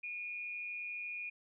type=tone with amplitude modulation; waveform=sine; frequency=2437 Hz; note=D#7; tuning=37 cents flat; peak=-37 dBFS; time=0.03-1.3 s; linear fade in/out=10 ms; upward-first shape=sine; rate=194 Hz; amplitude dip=45%; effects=none